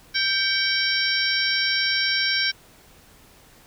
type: harmonic tone with a mistuned harmonic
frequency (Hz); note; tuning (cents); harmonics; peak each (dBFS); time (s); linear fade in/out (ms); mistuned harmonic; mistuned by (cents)
784; G5; 0; 2 / 3 / 4 / 5 / 6 / 7; -25 / -27 / -30 / -28 / -30 / -25; 0.14-2.52; 20; 3; -60
effects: pink hiss -52 dBFS RMS until 3.66 s